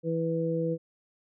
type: harmonic tone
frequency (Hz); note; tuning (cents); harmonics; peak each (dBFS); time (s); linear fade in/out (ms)
164.5; E3; -3; 1 / 2 / 3; -30 / -33 / -29; 0.03-0.78; 50
effects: none